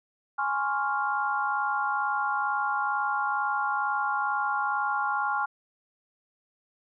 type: chord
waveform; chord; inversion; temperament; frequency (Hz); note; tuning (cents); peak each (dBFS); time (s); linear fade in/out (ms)
sine; Db major seventh; second; equal; 830.6 / 1046.5 / 1108.7 / 1396.9; Ab5 / C6 / Db6 / F6; 0 / 0 / 0 / 0; -29 / -34 / -32 / -29; 0.38-5.46; 10
effects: none